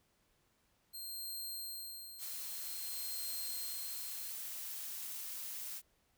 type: tone with tremolo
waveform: 10% pulse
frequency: 4186 Hz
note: C8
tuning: in tune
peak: -34 dBFS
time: 0.93-4.33 s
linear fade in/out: 20 ms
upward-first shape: sine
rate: 0.52 Hz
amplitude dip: 70%
type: noise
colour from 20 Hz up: blue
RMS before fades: -44 dBFS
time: 2.18-5.82 s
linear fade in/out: 50 ms
effects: pink hiss -75 dBFS RMS until 6.17 s